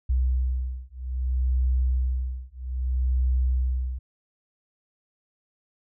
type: beating tone pair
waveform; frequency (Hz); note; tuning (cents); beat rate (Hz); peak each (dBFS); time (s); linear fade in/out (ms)
sine; 63.1 / 63.72; B1 / C2; +38 / -45; 0.62; -25 / -25; 0.09-3.99; 10
effects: none